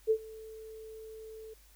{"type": "tone with ADSR envelope", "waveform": "sine", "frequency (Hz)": 440.5, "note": "A4", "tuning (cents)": 2, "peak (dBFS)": -21, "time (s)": [0.07, 1.54], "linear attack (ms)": 35, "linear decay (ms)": 69, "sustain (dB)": -23, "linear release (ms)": 8, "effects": ["added 50 Hz sine -59 dBFS peak until 1.75 s", "white hiss -63 dBFS RMS until 1.75 s"]}